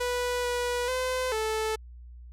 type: tone with pitch steps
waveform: sawtooth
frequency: 491.4 / 487.9 / 511 / 437.4 Hz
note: B4 / B4 / C5 / A4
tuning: -9 / -21 / -41 / -10 cents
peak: -23 dBFS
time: 0-1.76 s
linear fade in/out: 10 ms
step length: 440 ms
effects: added 60 Hz sine -43 dBFS peak until 2.32 s + low-pass 12000 Hz 12 dB/octave